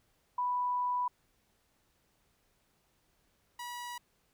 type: tone pair in turn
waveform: sine / sawtooth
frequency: 987.8 / 969.1 Hz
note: B5 / B5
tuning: 0 / -33 cents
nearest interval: unison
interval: 33 cents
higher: first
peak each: -29 / -36 dBFS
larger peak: first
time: 0.38-1.08 / 3.59-3.98 s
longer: first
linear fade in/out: 5 ms
effects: pink hiss -73 dBFS RMS until 4.33 s